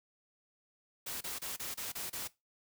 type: noise bursts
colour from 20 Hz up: white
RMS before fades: -40 dBFS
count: 7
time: 1.06-2.278 s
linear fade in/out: 10 ms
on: 150 ms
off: 28 ms
effects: noise-tail reverb RT60 0.2 s tail -18 dB re dry